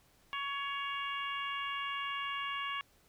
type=harmonic tone with a mistuned harmonic; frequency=560 Hz; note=C#5; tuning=18 cents sharp; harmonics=2 / 3 / 4 / 5 / 6; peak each=-38 / -43 / -43 / -41 / -49 dBFS; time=0.33-2.81 s; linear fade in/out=0 ms; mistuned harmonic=6; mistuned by=-20 cents; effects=pink hiss -67 dBFS RMS until 3.08 s